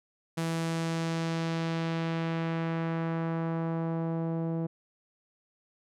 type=tone with low-pass filter sweep; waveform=sawtooth; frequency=164.5 Hz; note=E3; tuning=3 cents flat; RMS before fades=-31 dBFS; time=0.37-4.67 s; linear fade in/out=10 ms; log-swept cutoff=11000 to 560 Hz; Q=0.92; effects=none